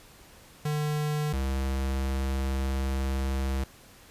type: tone pair in turn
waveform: square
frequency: 150 / 66.82 Hz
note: D3 / C2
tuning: +37 / +37 cents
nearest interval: octave + major second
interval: 1400 cents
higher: first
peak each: -27 dBFS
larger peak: neither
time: 0.65-1.33 / 1.33-3.64 s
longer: second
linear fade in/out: 5 ms
effects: pink hiss -53 dBFS RMS until 4.1 s + resampled to 32000 Hz